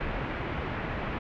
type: low-pass noise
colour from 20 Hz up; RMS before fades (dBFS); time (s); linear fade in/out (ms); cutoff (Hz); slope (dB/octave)
pink; -33; 0-1.19; 10; 2500; 24
effects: none